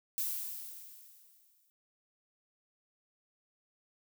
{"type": "noise with exponential decay", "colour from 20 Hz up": "violet", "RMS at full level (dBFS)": -33, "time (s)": [0.18, 1.7], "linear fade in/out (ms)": 0, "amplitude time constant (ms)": 330, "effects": []}